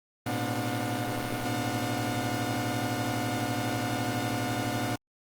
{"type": "tone cluster", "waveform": "sawtooth", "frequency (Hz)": [109.6, 121.6, 256.9, 297.2, 720], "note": ["A2", "B2", "C4", "D4", "F#5"], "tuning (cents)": [-6, -26, -32, 21, -47], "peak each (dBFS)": -31, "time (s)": [0.26, 4.96], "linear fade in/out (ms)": 5, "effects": ["Opus 24 kbps"]}